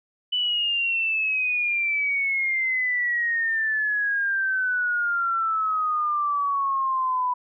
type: exponential sweep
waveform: sine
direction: down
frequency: 2993 to 987.8 Hz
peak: -21 dBFS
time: 0.32-7.34 s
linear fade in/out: 10 ms
effects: none